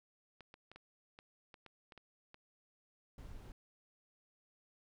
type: clicks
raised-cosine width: 0.3 ms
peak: -38 dBFS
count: 10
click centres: 0.407 / 0.541 / 0.716 / 0.76 / 1.189 / 1.542 / 1.663 / 1.922 / 1.977 / 2.344 s
type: noise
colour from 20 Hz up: brown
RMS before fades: -50 dBFS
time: 3.18-3.52 s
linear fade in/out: 2 ms
effects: none